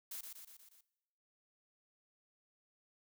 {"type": "noise with echo", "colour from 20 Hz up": "blue", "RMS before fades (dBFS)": -45, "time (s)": [0.11, 0.21], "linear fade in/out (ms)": 5, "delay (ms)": 120, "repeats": 5, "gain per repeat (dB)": -4, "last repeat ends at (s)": 0.81, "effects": ["noise-tail reverb RT60 1.0 s tail -20 dB re dry"]}